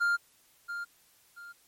triangle tone with echo, 1400 Hz, F6, 4 cents sharp, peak -22 dBFS, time 0-0.17 s, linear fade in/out 20 ms, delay 680 ms, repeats 2, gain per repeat -10 dB, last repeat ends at 1.53 s, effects white hiss -64 dBFS RMS until 1.67 s + MP3 64 kbps

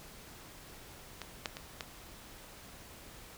clicks, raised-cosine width 0.2 ms, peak -23 / -16 / -24 / -20 dBFS, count 4, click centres 1.217 / 1.458 / 1.569 / 1.808 s, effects pink hiss -52 dBFS RMS until 3.37 s

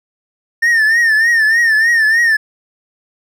triangle tone with vibrato, 1808 Hz, A6, 47 cents sharp, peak -7 dBFS, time 0.62-2.37 s, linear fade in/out 10 ms, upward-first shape triangle, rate 3.3 Hz, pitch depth 99 cents each way, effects none

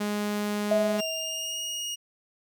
sawtooth tone, 207.6 Hz, G#3, in tune, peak -23 dBFS, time 0-1.01 s, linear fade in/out 10 ms
sine tone with exponential decay, 644 Hz, E5, 41 cents flat, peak -19 dBFS, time 0.71-1.82 s, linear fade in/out 5 ms, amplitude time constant 240 ms
25% pulse tone with pitch glide, 2794 to 2868 Hz, F7 to F7, 0 to +45 cents, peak -27 dBFS, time 0.98-1.96 s, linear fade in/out 20 ms, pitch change +45 cents, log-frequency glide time 1.1-1.61 s
effects none

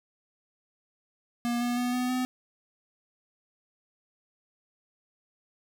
square tone with pitch steps, 238.6 / 242.2 / 245.9 / 249.6 / 253.4 Hz, A#3 / B3 / B3 / B3 / B3, +41 / -34 / -7 / +19 / +45 cents, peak -27 dBFS, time 1.45-2.25 s, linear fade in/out 0 ms, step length 160 ms, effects none

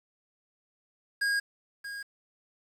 square tone with echo, 1631 Hz, G#6, 32 cents flat, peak -26 dBFS, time 1.21-1.4 s, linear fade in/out 10 ms, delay 630 ms, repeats 1, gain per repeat -11 dB, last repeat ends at 2.03 s, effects low-pass 9000 Hz 12 dB/octave + 9-bit

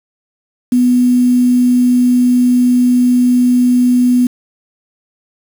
sine tone with quantisation, 247.4 Hz, B3, 3 cents sharp, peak -7 dBFS, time 0.72-4.27 s, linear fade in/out 5 ms, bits 5, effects none

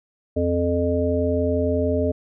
harmonic tone, 86.9 Hz, F2, 8 cents flat, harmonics 1 / 3 / 5 / 7, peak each -24 / -24 / -24 / -24 dBFS, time 0.36-2.12 s, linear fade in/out 10 ms, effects none

